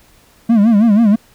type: tone with vibrato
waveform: triangle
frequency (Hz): 217.2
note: A3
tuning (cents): -22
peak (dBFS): -5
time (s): 0.49-1.16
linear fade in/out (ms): 10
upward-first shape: sine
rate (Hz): 6.2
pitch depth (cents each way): 150
effects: pink hiss -49 dBFS RMS until 1.34 s